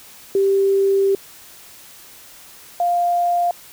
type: tone pair in turn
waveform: sine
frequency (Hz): 392 / 699.7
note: G4 / F5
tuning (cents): 0 / +3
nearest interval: minor seventh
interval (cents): 1003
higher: second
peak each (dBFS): -13 / -15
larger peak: first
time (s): 0.35-1.15 / 2.8-3.51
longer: first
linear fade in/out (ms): 2
effects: white hiss -43 dBFS RMS until 3.72 s